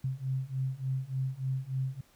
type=beating tone pair; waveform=sine; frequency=130.3 / 133.7 Hz; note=C3 / C3; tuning=-7 / +38 cents; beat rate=3.4 Hz; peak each=-34 / -33 dBFS; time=0.04-2.01 s; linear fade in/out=5 ms; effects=pink hiss -64 dBFS RMS until 2.15 s